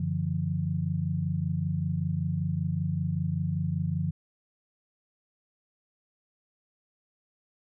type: tone cluster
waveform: sine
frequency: 93.9 / 146 / 171.2 Hz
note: F#2 / D3 / F3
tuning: +26 / -10 / -34 cents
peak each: -32 / -30 / -30 dBFS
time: 0-4.11 s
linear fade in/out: 5 ms
effects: none